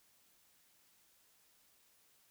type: silence
effects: white hiss -70 dBFS RMS until 2.3 s